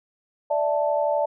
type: chord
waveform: sine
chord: D suspended second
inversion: none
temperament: equal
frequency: 587.3 / 659.3 / 880 Hz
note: D5 / E5 / A5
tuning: 0 / 0 / 0 cents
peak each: -22 / -26 / -26 dBFS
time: 0.5-1.26 s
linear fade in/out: 10 ms
effects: none